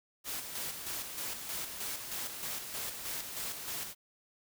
white noise with tremolo, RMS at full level -38 dBFS, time 0.24-3.95 s, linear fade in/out 50 ms, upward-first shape square, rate 3.2 Hz, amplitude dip 45%, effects none

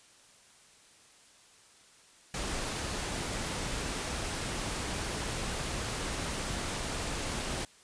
pink noise, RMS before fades -35 dBFS, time 2.34-7.65 s, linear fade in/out 2 ms, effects white hiss -59 dBFS RMS until 7.83 s + resampled to 22050 Hz

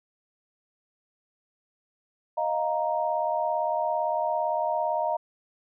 sine chord, Eb suspended second, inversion none, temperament just, 622.3 / 700 / 933.4 Hz, Eb5 / F5 / Bb5, 0 / +4 / +2 cents, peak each -28 / -29 / -28 dBFS, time 2.37-5.17 s, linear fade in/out 10 ms, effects none

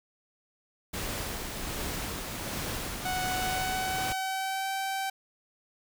pink noise with tremolo, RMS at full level -34 dBFS, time 0.93-4.13 s, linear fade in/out 10 ms, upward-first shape sine, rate 1.3 Hz, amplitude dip 30%
sawtooth tone with pitch glide, 740 to 773.7 Hz, F#5 to G5, 0 to -23 cents, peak -26 dBFS, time 3.05-5.1 s, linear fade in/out 5 ms, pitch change +77 cents, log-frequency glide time 3.34-4.7 s
effects none

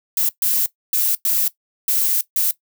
violet noise bursts at uneven times, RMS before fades -18 dBFS, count 6, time 0.17-0.29 / 0.42-0.66 / 0.93-1.15 / 1.25-1.48 / 1.88-2.21 / 2.36-2.51 s, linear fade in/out 2 ms, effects noise-tail reverb RT60 0.1 s tail -17 dB re dry

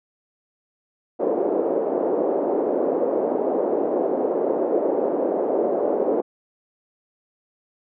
white band-pass noise, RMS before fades -22 dBFS, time 1.19-6.22 s, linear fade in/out 20 ms, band 320 to 550 Hz, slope 24 dB/octave, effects none

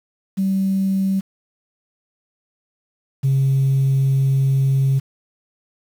sine tone pair in turn, 192.7 / 135.32 Hz, G3 / C#3, -29 / -41 cents, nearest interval tritone, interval 612 cents, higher first, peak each -15 / -12 dBFS, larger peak second, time 0.37-1.21 / 3.23-5 s, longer second, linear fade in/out 20 ms, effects tanh soft clip ceiling -11 dBFS + 7-bit

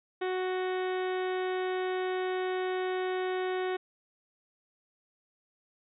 harmonic tone with a mistuned harmonic, 370 Hz, F#4, in tune, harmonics 1 / 2 / 3 / 4 / 5 / 6 / 7 / 8 / 9 / 10, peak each -30 / -37 / -43 / -43 / -43 / -47 / -52 / -51 / -54 / -51 dBFS, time 0.21-3.77 s, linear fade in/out 10 ms, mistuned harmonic 8, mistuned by +26 cents, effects none

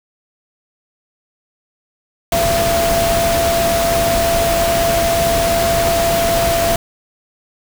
sine tone in noise, 675 Hz, E5, 41 cents sharp, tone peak -14 dBFS, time 2.32-6.76 s, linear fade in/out 2 ms, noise pink, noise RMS -19 dBFS, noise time 2.32-6.76 s, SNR +2 dB, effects none

